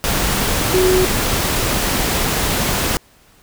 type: tone in noise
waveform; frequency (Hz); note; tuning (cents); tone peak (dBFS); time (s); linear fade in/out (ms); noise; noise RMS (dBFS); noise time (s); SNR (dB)
sine; 370; F#4; 0; -12; 0.74-1.05; 0; pink; -18; 0.04-2.97; +3
effects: pink hiss -51 dBFS RMS until 3.42 s